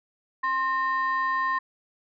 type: tone pair together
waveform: sine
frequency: 1054 / 1830.4 Hz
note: C6 / A#6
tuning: +12 / -32 cents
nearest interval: minor seventh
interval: 956 cents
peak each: -23 / -27 dBFS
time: 0.43-1.59 s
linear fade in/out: 10 ms
effects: tanh soft clip ceiling -18 dBFS